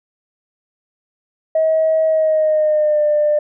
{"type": "tone with pitch glide", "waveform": "sine", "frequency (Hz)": [637, 597.8], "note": ["D#5", "D5"], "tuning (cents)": [41, 31], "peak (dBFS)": -11, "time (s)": [1.55, 3.39], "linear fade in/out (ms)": 5, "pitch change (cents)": -110, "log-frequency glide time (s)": [2.06, 3.05], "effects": ["tanh soft clip ceiling -7 dBFS"]}